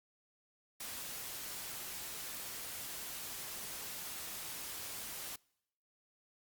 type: noise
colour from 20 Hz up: white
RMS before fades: -44 dBFS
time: 0.8-5.36 s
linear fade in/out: 5 ms
effects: noise-tail reverb RT60 0.8 s tail -26 dB re dry + Opus 48 kbps